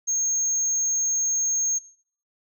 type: tone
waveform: sine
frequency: 6470 Hz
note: G#8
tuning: 46 cents flat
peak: -19 dBFS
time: 0.07-1.79 s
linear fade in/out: 20 ms
effects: noise-tail reverb RT60 0.5 s tail -21 dB re dry + tanh soft clip ceiling -20 dBFS